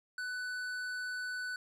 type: tone with tanh clipping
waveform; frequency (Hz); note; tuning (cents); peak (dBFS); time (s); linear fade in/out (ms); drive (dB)
triangle; 1494; F#6; +16; -38; 0.18-1.56; 2; 16
effects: none